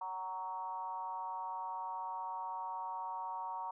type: tone with frequency modulation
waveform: sine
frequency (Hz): 932.3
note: A#5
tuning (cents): 0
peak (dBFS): -38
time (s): 0.01-3.71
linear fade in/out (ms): 5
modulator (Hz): 185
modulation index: 0.86
effects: none